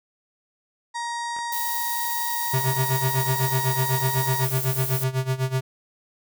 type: harmonic tone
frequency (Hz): 942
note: A#5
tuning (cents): +18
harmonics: 1 / 2 / 4 / 5 / 6 / 7 / 8 / 9 / 10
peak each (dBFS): -28 / -34 / -40 / -42 / -44 / -45 / -46 / -47 / -48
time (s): 0.94-4.46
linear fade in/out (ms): 20
type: clicks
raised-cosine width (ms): 0.5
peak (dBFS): -27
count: 2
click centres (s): 1.365 / 1.388
type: noise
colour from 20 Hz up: violet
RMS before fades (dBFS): -29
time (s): 1.52-5.04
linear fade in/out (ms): 5
type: tone with tremolo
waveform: square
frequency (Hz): 130.81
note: C3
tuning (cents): 0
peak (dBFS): -20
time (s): 2.53-5.61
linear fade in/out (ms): 10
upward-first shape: sine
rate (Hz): 8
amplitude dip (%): 85
effects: none